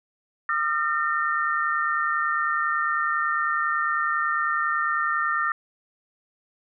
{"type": "tone cluster", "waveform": "sine", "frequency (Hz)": [1214, 1364, 1816], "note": ["D#6", "F6", "A#6"], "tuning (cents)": [-43, -41, -46], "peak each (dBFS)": -26, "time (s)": [0.49, 5.52], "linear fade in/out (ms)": 2, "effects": []}